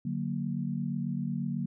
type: chord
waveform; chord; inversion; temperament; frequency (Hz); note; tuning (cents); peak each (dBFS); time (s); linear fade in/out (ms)
sine; D augmented; none; equal; 146.83 / 185 / 233.1; D3 / F#3 / A#3; 0 / 0 / 0; -34; 0.05-1.66; 5
effects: none